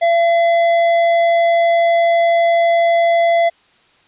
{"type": "tone with tanh clipping", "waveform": "sine", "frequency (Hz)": 678, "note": "E5", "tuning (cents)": 49, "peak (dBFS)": -12, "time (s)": [0.01, 3.5], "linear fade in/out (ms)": 20, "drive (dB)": 10, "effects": ["white hiss -53 dBFS RMS until 4.07 s", "resampled to 8000 Hz"]}